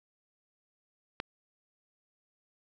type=click; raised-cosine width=0.3 ms; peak=-17 dBFS; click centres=1.201 s; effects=none